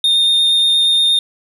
triangle tone with vibrato, 3656 Hz, A#7, 34 cents flat, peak -9 dBFS, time 0.04-1.19 s, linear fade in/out 2 ms, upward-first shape sine, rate 8.5 Hz, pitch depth 9 cents each way, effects none

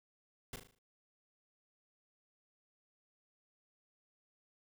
pink noise with echo, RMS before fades -44 dBFS, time 0.53-0.56 s, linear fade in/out 2 ms, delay 38 ms, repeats 6, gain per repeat -6 dB, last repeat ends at 0.788 s, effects none

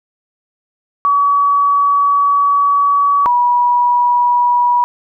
sine tone pair in turn, 1136 / 970.4 Hz, C#6 / B5, +42 / -31 cents, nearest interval minor third, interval 273 cents, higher first, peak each -9 dBFS, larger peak neither, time 1.05-3.26 / 3.26-4.84 s, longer first, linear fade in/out 0 ms, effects none

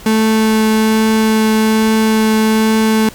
35% pulse tone with vibrato, 219.1 Hz, A3, 7 cents flat, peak -8 dBFS, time 0.06-3.09 s, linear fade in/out 2 ms, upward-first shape triangle, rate 1.2 Hz, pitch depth 8 cents each way, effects pink hiss -36 dBFS RMS until 3.14 s

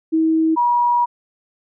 sine tone pair in turn, 320.7 / 962.1 Hz, E4 / B5, -48 / -46 cents, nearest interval octave + perfect fifth, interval 1902 cents, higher second, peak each -13 dBFS, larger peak neither, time 0.12-0.56 / 0.56-1.06 s, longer second, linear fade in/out 20 ms, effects none

